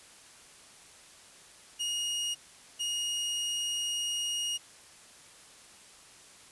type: tone pair in turn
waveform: sawtooth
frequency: 2870 / 2870 Hz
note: F7 / F7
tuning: +47 / +47 cents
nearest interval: unison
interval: 0 cents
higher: neither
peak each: -27 dBFS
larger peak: neither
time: 1.79-2.35 / 2.79-4.58 s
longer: second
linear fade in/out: 20 ms
effects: white hiss -54 dBFS RMS until 6.51 s + resampled to 24000 Hz